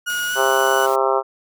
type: tone with pitch glide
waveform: 35% pulse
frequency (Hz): 1444 to 1484.6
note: F#6 to F#6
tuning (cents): -43 to +5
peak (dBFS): -19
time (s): 0.06-0.87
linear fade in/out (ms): 20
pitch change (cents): +48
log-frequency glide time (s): 0.27-0.37
type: noise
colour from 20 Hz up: white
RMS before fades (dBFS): -35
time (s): 0.09-0.96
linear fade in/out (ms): 10
type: harmonic tone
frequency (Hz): 133.2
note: C3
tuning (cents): +31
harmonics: 3 / 4 / 5 / 6 / 7 / 8 / 9 / 10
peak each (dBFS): -21 / -22 / -23 / -24 / -24 / -25 / -26 / -26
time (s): 0.35-1.23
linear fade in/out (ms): 50
effects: none